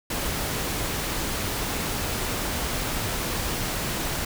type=noise; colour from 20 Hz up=pink; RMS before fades=-28 dBFS; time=0.1-4.25 s; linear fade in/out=5 ms; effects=none